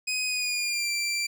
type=tone with pitch glide; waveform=20% pulse; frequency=2508 to 2354 Hz; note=D#7 to D7; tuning=+13 to +3 cents; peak=-21 dBFS; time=0.07-1.27 s; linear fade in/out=10 ms; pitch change=-110 cents; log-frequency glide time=0.26-0.91 s; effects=none